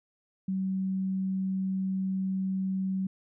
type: tone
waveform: sine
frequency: 190.1 Hz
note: F#3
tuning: 47 cents sharp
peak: -27 dBFS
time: 0.48-3.07 s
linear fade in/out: 5 ms
effects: none